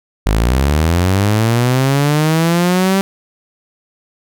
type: linear sweep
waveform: sawtooth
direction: up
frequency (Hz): 49 to 196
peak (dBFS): -7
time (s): 0.26-3.01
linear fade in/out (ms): 0
effects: none